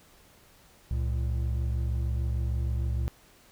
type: tone pair together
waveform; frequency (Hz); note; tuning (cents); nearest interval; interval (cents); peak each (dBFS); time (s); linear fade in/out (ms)
triangle; 67.4 / 113.98; C#2 / A#2; -48 / -38; major sixth; 910; -25 / -30; 0.91-3.08; 0
effects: pink hiss -58 dBFS RMS until 3.51 s